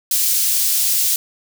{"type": "high-pass noise", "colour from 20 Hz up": "white", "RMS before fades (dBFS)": -17, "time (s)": [0.11, 1.16], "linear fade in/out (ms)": 2, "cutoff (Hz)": 4500, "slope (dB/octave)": 12, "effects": []}